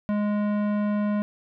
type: tone with tanh clipping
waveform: sine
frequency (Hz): 207.7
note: G#3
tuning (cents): 0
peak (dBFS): -24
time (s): 0.09-1.22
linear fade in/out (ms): 0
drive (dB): 16
effects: none